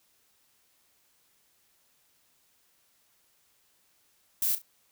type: noise with echo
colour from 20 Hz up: violet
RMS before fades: -27 dBFS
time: 4.42-4.55 s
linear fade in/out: 2 ms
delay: 34 ms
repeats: 2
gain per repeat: -12 dB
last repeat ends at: 4.618 s
effects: white hiss -68 dBFS RMS until 4.91 s